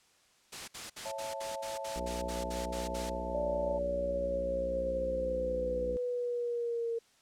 white noise bursts, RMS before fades -41 dBFS, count 12, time 0.52-3.1 s, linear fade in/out 10 ms, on 160 ms, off 60 ms
sine chord, A major, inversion first, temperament just, 550 / 660 / 880 Hz, C#5 / E5 / A5, -14 / +2 / 0 cents, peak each -40 / -42 / -41 dBFS, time 1.05-3.79 s, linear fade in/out 10 ms
harmonic tone, 60.5 Hz, B1, 35 cents flat, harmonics 1 / 3 / 4 / 5 / 6 / 7 / 8 / 9, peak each -40 / -45 / -46 / -47 / -48 / -48 / -49 / -50 dBFS, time 1.96-5.97 s, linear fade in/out 0 ms
sine linear sweep, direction down, 587.3 to 459.8 Hz, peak -31 dBFS, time 3.34-6.99 s, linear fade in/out 10 ms
effects white hiss -66 dBFS RMS until 7.21 s + low-pass 8000 Hz 12 dB/octave

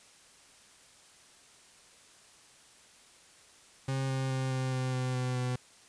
40% pulse tone with pitch steps, 134 / 132.77 / 131.55 / 130.34 / 129.14 / 127.95 / 126.77 / 125.61 Hz, C3 / C3 / C3 / C3 / C3 / C3 / B2 / B2, +42 / +26 / +10 / -6 / -22 / -38 / +46 / +30 cents, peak -29 dBFS, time 3.88-5.56 s, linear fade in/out 5 ms, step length 210 ms, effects white hiss -58 dBFS RMS until 5.88 s + resampled to 22050 Hz

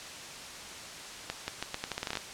accelerating click train, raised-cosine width 0.2 ms, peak -15 dBFS, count 13, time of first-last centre 1.3-2.172 s, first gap 180 ms, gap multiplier 0.81, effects white hiss -43 dBFS RMS until 2.33 s + low-pass 7000 Hz 12 dB/octave

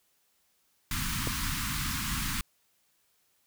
pink band-stop noise, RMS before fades -32 dBFS, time 0.91-2.41 s, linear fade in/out 2 ms, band 280 to 1000 Hz, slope 48 dB/octave
click, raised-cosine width 2 ms, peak -19 dBFS, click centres 1.273 s
effects white hiss -71 dBFS RMS until 3.46 s

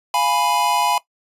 square chord, F diminished, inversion none, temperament equal, 698.5 / 830.6 / 987.8 Hz, F5 / Ab5 / Cb6, 0 / 0 / 0 cents, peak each -26 / -21 / -20 dBFS, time 0.14-0.98 s, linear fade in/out 2 ms, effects noise-tail reverb RT60 0.1 s tail -17 dB re dry + resampled to 32000 Hz

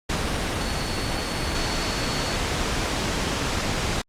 sine tone in noise, 4422 Hz, C#8, 5 cents flat, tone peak -34 dBFS, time 0.6-2.36 s, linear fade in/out 10 ms, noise pink, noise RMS -25 dBFS, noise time 0.09-4.02 s, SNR -12 dB, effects low-pass 7000 Hz 12 dB/octave + Opus 48 kbps

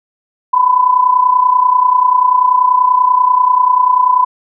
sine tone with amplitude modulation, 1002 Hz, B5, 25 cents sharp, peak -4 dBFS, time 0.53-4.25 s, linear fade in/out 10 ms, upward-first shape sine, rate 30.3 Hz, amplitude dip 70%, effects none

